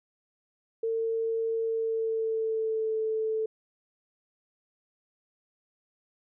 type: tone with pitch glide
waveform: sine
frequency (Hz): 452 to 439.4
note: A4 to A4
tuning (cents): +47 to -2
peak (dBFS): -26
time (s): 0.83-3.46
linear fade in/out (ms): 5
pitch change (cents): -49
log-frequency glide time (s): 1.6-2.97
effects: none